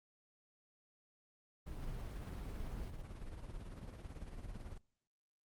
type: noise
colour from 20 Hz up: brown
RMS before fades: -46 dBFS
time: 1.66-2.89 s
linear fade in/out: 10 ms
type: noise with tremolo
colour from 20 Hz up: brown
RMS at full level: -45 dBFS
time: 1.82-4.78 s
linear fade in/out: 5 ms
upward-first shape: sine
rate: 18 Hz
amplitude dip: 55%
effects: noise-tail reverb RT60 0.6 s tail -26 dB re dry + Opus 24 kbps